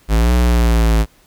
square linear two-way sweep, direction up then down, 52.5 to 61.1 to 54.1 Hz, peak -11 dBFS, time 0.08-1.06 s, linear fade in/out 50 ms, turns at 0.33 s, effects pink hiss -52 dBFS RMS until 1.26 s

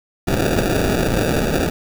violet noise with sample-and-hold, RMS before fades -18 dBFS, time 0.27-1.7 s, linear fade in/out 10 ms, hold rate 1050 Hz, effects none

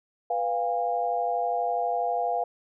sine chord, F diminished, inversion second, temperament equal with one note detuned, 493.9 / 698.5 / 810.7 Hz, Cb5 / F5 / Ab5, 0 / 0 / -42 cents, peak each -31 / -26 / -30 dBFS, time 0.3-2.44 s, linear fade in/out 5 ms, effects none

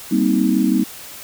sine chord, C minor seventh, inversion second, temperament just, 196.22 / 235.5 / 261.6 / 314 Hz, G3 / Bb3 / C4 / Eb4, +2 / +18 / 0 / +16 cents, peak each -19 dBFS, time 0.11-0.84 s, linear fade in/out 10 ms, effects white hiss -36 dBFS RMS until 1.23 s

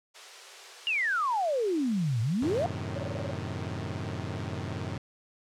white high-pass noise, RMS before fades -45 dBFS, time 0.14-2.66 s, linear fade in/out 20 ms, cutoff 360 Hz, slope 96 dB/octave
sine exponential two-way sweep, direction down then up, 2895 to 106.8 to 732 Hz, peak -25 dBFS, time 0.87-2.66 s, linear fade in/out 0 ms, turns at 2.21 s
sawtooth chord, F# diminished seventh, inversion none, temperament equal, 92.5 / 110 / 130.81 / 155.56 Hz, F#2 / A2 / C3 / Eb3, 0 / 0 / 0 / 0 cents, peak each -33 / -34 / -36 / -36 dBFS, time 2.42-4.98 s, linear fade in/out 5 ms
sine tone bursts, 561 Hz, C#5, 21 cents sharp, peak -33 dBFS, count 8, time 2.96-3.312 s, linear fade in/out 2 ms, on 23 ms, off 24 ms
effects low-pass 6000 Hz 12 dB/octave

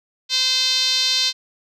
5% pulse tone with band-pass filter, 517 Hz, C5, 21 cents flat, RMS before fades -19 dBFS, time 0.29-1.33 s, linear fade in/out 50 ms, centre 4100 Hz, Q 3.1, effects none

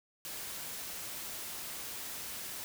white noise, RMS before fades -42 dBFS, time 0.25-2.64 s, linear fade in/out 0 ms, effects none

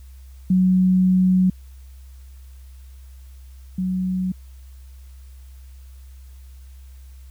sine tone pair in turn, 185 / 185 Hz, F#3 / F#3, 0 / 0 cents, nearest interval unison, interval 0 cents, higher neither, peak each -13 / -20 dBFS, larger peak first, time 0.5-1.5 / 3.78-4.32 s, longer first, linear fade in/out 5 ms, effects added 65 Hz sine -39 dBFS peak until 7.3 s + white hiss -58 dBFS RMS until 7.3 s

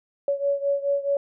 sine beating tone pair, 561 / 565.7 Hz, C#5 / C#5, +21 / +35 cents, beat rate 4.7 Hz, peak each -23 / -26 dBFS, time 0.28-1.17 s, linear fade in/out 2 ms, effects none

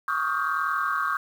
sine tone cluster, 1105 / 1146 / 1256 / 1415 / 1576 Hz, C#6 / D6 / D#6 / F6 / G6, -6 / -43 / +16 / +22 / +9 cents, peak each -29 / -31 / -28 / -31 / -29 dBFS, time 0.08-1.17 s, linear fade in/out 2 ms, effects tanh soft clip ceiling -14 dBFS + 8-bit

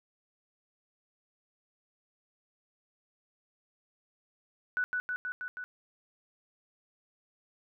sine tone with echo, 1484 Hz, F#6, 5 cents sharp, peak -27 dBFS, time 4.77-4.84 s, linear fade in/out 0 ms, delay 160 ms, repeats 5, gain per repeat -2 dB, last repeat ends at 5.64 s, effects none

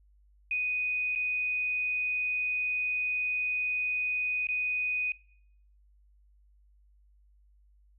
sine tone with dropouts, 2489 Hz, D#7, in tune, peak -27 dBFS, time 0.51-5.12 s, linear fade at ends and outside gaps 2 ms, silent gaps 1.152-1.158 / 4.47-4.487 s, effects noise-tail reverb RT60 0.7 s tail -22 dB re dry + added 50 Hz sine -59 dBFS peak until 7.98 s

